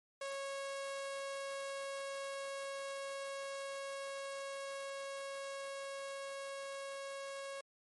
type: tone with level ramp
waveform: sawtooth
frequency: 550 Hz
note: C#5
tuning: 14 cents flat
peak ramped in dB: -36 to -39 dBFS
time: 0.21-7.61 s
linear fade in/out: 5 ms
effects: MP3 48 kbps